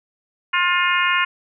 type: harmonic tone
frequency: 354.8 Hz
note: F4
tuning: 27 cents sharp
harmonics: 3 / 4 / 5 / 6 / 7 / 8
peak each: -21 / -22 / -23 / -24 / -24 / -25 dBFS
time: 0.53-1.25 s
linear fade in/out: 10 ms
effects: none